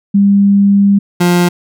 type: tone pair in turn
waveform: sine / 30% pulse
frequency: 200 / 175.93 Hz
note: G3 / F3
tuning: +35 / +13 cents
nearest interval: major second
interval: 222 cents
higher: first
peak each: -5 dBFS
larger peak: neither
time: 0.14-0.99 / 1.2-1.49 s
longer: first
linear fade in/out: 10 ms
effects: none